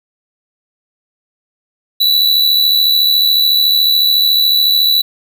square tone with amplitude modulation, 3951 Hz, B7, in tune, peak -7 dBFS, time 2-5.02 s, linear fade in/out 10 ms, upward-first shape sine, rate 73.9 Hz, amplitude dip 50%, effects none

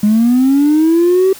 triangle linear sweep, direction up, 204.7 to 386.9 Hz, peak -4 dBFS, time 0.03-1.33 s, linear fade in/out 5 ms, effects tanh soft clip ceiling -4 dBFS + white hiss -35 dBFS RMS until 1.39 s

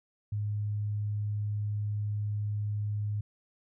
sine tone, 104.3 Hz, G#2, 8 cents sharp, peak -29 dBFS, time 0.32-3.21 s, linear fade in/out 5 ms, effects none

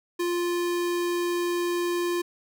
square tone, 349.2 Hz, F4, in tune, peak -25 dBFS, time 0.19-2.22 s, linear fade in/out 10 ms, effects none

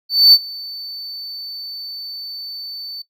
triangle tone with ADSR envelope, 4524 Hz, C#8, 34 cents sharp, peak -3 dBFS, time 0.09-3.02 s, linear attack 240 ms, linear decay 47 ms, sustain -24 dB, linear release 5 ms, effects noise-tail reverb RT60 0.1 s tail -19 dB re dry

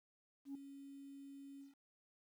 sine tone with ADSR envelope, 277.2 Hz, C#4, in tune, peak -40 dBFS, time 0.45-1.75 s, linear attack 100 ms, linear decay 4 ms, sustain -11 dB, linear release 140 ms, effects tanh soft clip ceiling -41 dBFS + 12-bit

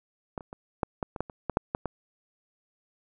clicks, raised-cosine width 1 ms, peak -19 / -29 / -26 / -11 / -15 / -22 / -14 / -27 / -14 / -8 / -13 / -16 dBFS, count 12, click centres 0.378 / 0.408 / 0.529 / 0.832 / 1.028 / 1.162 / 1.206 / 1.298 / 1.497 / 1.571 / 1.749 / 1.857 s, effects none

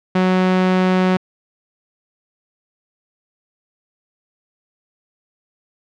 sawtooth tone, 185 Hz, F#3, in tune, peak -9 dBFS, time 0.15-1.17 s, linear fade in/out 5 ms, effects low-pass 3000 Hz 12 dB/octave

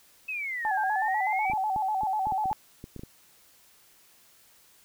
sine exponential two-way sweep, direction down then up, 2624 to 1568 to 2353 Hz, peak -30 dBFS, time 0.28-1.53 s, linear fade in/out 10 ms, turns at 0.8 s
sine tone with vibrato, 809 Hz, G#5, 46 cents flat, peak -25 dBFS, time 0.65-2.53 s, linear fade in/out 0 ms, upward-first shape square, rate 8.1 Hz, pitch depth 100 cents each way
clicks, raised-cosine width 3 ms, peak -27 dBFS, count 12, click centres 1.499 / 1.535 / 1.762 / 2.034 / 2.27 / 2.323 / 2.457 / 2.514 / 2.841 / 2.963 / 2.994 / 3.035 s
effects white hiss -59 dBFS RMS until 4.84 s

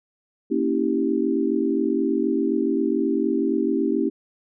sine chord, A# diminished seventh, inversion none, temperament equal with one note detuned, 233.1 / 277.2 / 324.2 / 392 Hz, A#3 / C#4 / E4 / G4, 0 / 0 / -29 / 0 cents, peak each -26 / -24 / -24 / -25 dBFS, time 0.5-4.1 s, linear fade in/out 20 ms, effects none

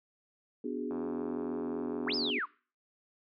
sine chord, G# half-diminished seventh, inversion first, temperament equal, 246.9 / 293.7 / 370 / 415.3 Hz, B3 / D4 / F#4 / G#4, 0 / 0 / 0 / 0 cents, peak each -37 / -38 / -40 / -39 dBFS, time 0.64-2.39 s, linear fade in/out 5 ms
click train, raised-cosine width 1 ms, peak -30 dBFS, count 118, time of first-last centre 0.91-2.3 s, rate 84.2 Hz
sine linear two-way sweep, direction up then down, 355.5 to 5300 to 946 Hz, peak -31 dBFS, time 2.06-2.46 s, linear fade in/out 20 ms, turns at 2.15 s
effects noise-tail reverb RT60 0.4 s tail -23 dB re dry + high-pass 150 Hz 12 dB/octave

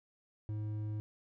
sine tone with hard clipping, 106.5 Hz, G#2, 44 cents sharp, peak -37 dBFS, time 0.49-1 s, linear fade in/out 0 ms, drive 6 dB, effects none

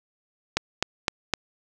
click train, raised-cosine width 0.2 ms, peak -4 dBFS, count 4, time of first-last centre 0.57-1.337 s, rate 3.91 Hz, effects none

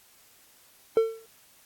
triangle tone with exponential decay, 450 Hz, A4, 39 cents sharp, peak -13 dBFS, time 0.97-1.26 s, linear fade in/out 1 ms, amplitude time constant 62 ms, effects white hiss -58 dBFS RMS until 1.65 s + AAC 64 kbps

